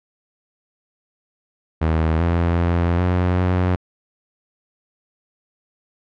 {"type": "tone with pitch steps", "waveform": "sawtooth", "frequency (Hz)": [80.2, 85.3, 86, 90.1, 90.8], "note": ["E2", "F2", "F2", "F#2", "F#2"], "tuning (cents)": [-47, -40, -26, -45, -32], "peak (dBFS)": -12, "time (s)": [1.81, 3.76], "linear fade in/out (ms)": 10, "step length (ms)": 390, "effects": ["low-pass 2000 Hz 12 dB/octave"]}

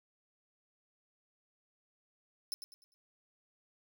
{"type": "tone with echo", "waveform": "sawtooth", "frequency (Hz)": 5274, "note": "E8", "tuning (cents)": 0, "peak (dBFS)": -32, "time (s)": [2.52, 2.54], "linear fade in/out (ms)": 0, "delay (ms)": 100, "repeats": 4, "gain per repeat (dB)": -9, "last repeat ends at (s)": 2.94, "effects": []}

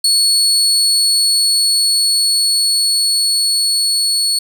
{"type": "tone with level ramp", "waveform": "30% pulse", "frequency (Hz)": 4395, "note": "C#8", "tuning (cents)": -16, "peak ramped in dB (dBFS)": [-7, -10], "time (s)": [0.04, 4.39], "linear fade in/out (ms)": 5, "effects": []}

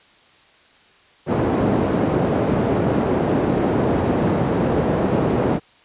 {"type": "band-pass noise", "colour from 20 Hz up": "white", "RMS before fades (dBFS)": -19, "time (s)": [1.26, 5.6], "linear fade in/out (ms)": 50, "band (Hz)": [100, 430], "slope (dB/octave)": 12, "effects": ["white hiss -52 dBFS RMS until 5.84 s", "resampled to 8000 Hz"]}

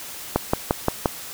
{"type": "click train", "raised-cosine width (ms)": 1, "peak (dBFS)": -3, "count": 5, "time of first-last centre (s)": [0.36, 1.058], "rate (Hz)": 5.73, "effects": ["white hiss -36 dBFS RMS until 1.33 s"]}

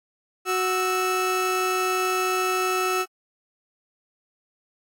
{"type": "tone pair together", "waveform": "30% pulse", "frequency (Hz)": [370, 1310.9], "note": ["F#4", "E6"], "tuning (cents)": [0, -10], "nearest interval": "octave + minor seventh", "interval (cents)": 2190, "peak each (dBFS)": -22, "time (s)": [0.45, 3.06], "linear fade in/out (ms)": 50, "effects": ["AAC 64 kbps"]}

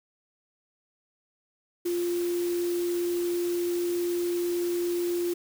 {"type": "tone in noise", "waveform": "sine", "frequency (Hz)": 349.2, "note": "F4", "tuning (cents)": 0, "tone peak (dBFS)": -25, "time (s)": [1.85, 5.34], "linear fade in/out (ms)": 10, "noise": "white", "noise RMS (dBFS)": -41, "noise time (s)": [1.85, 5.34], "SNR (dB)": 13, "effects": []}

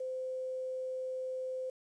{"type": "tone with quantisation", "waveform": "sine", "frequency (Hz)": 516, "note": "C5", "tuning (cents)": -24, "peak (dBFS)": -35, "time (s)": [0, 1.7], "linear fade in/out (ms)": 5, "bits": 10, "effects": ["resampled to 24000 Hz"]}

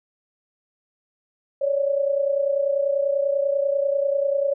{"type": "tone pair together", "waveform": "sine", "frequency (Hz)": [554.4, 584.6], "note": ["C#5", "D5"], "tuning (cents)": [0, -8], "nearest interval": "minor second", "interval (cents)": 92, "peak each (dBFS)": [-20, -25], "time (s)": [1.61, 4.54], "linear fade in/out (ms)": 10, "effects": []}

